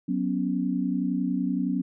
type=chord; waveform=sine; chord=F# suspended fourth; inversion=none; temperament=just; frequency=185 / 246.7 / 277.5 Hz; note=F#3 / B3 / C#4; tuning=0 / -2 / +2 cents; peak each=-28 dBFS; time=0.08-1.82 s; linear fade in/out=10 ms; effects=none